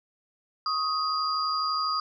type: tone cluster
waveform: sine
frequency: 1105 / 1257 / 4809 Hz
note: C#6 / D#6 / D8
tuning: -6 / +17 / +40 cents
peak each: -33 / -27 / -30 dBFS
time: 0.66-2 s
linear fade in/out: 2 ms
effects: none